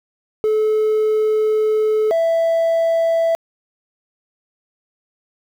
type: tone pair in turn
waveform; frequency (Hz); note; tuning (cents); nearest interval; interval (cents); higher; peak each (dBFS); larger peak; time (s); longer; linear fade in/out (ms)
triangle; 431.8 / 661.5; A4 / E5; -33 / +6; perfect fifth; 739; second; -11; neither; 0.44-2.11 / 2.11-3.35; first; 0
effects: tanh soft clip ceiling -8 dBFS + 8-bit